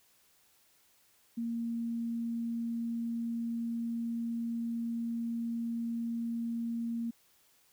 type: tone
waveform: sine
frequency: 232.2 Hz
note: A#3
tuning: 7 cents flat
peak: -32 dBFS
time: 1.37-7.11 s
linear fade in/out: 10 ms
effects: white hiss -67 dBFS RMS until 7.72 s